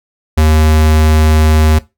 square tone, 77.78 Hz, D#2, in tune, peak -7 dBFS, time 0.37-1.79 s, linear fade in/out 10 ms, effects noise-tail reverb RT60 0.2 s tail -17 dB re dry

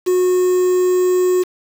triangle tone with quantisation, 364.3 Hz, F#4, 27 cents flat, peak -10 dBFS, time 0.06-1.44 s, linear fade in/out 20 ms, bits 5, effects none

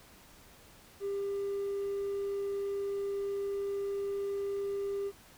triangle tone, 398.5 Hz, G4, 28 cents sharp, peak -29 dBFS, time 1-5.12 s, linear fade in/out 50 ms, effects tanh soft clip ceiling -27 dBFS + pink hiss -57 dBFS RMS until 5.37 s

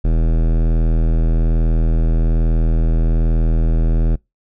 sine tone with hard clipping, 40.59 Hz, E1, 26 cents flat, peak -14 dBFS, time 0.04-4.16 s, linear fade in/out 10 ms, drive 18 dB, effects noise-tail reverb RT60 0.2 s tail -25 dB re dry

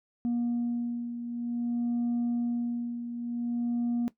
sine beating tone pair, 238.3 / 238.83 Hz, A#3 / A#3, +38 / +42 cents, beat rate 0.53 Hz, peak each -27 / -33 dBFS, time 0.25-4.08 s, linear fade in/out 0 ms, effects noise-tail reverb RT60 0.1 s tail -17 dB re dry + tanh soft clip ceiling -24 dBFS

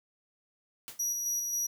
white noise with exponential decay, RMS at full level -40 dBFS, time 0.88-1.06 s, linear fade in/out 0 ms, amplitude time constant 39 ms
40% pulse tone with tremolo, 5800 Hz, F#8, 35 cents flat, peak -28 dBFS, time 0.99-1.67 s, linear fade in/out 10 ms, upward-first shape square, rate 3.7 Hz, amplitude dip 30%
effects none

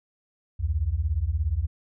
sine beating tone pair, 67.2 / 84.2 Hz, C2 / E2, +47 / +37 cents, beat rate 17 Hz, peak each -26 / -25 dBFS, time 0.59-1.67 s, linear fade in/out 20 ms, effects none

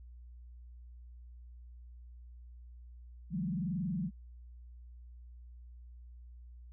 sine tone with frequency modulation, 180 Hz, F#3, 47 cents flat, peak -32 dBFS, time 3.3-4.11 s, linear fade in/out 50 ms, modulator 21.5 Hz, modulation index 1.3, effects added 60 Hz sine -49 dBFS peak until 6.72 s

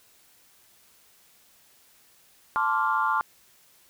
sine chord, D minor seventh, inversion second, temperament equal with one note detuned, 880 / 1046.5 / 1161.2 / 1396.9 Hz, A5 / C6 / D6 / F6, 0 / 0 / -20 / 0 cents, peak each -27 dBFS, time 2.56-3.21 s, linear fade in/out 0 ms, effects tanh soft clip ceiling -11 dBFS + white hiss -59 dBFS RMS until 3.89 s

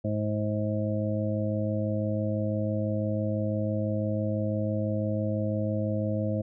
harmonic tone, 106 Hz, G#2, 36 cents sharp, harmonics 1 / 2 / 3 / 5 / 6, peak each -29 / -31 / -35 / -33 / -36 dBFS, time 0.04-6.42 s, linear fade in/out 10 ms, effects none

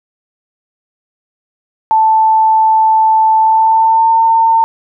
sine tone with pitch glide, 880 to 904.2 Hz, A5 to A5, 0 to +47 cents, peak -6 dBFS, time 1.91-4.64 s, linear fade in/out 0 ms, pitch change +47 cents, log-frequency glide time 3.39-4.19 s, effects none

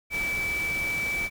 sine tone in noise, 2308 Hz, D7, 31 cents flat, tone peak -26 dBFS, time 0.1-1.3 s, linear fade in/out 50 ms, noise pink, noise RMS -37 dBFS, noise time 0.1-1.3 s, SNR +8 dB, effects none

